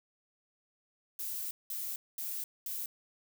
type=noise bursts at uneven times; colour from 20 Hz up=violet; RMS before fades=-38 dBFS; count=4; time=1.19-1.51 / 1.7-1.96 / 2.18-2.44 / 2.66-2.86 s; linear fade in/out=2 ms; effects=none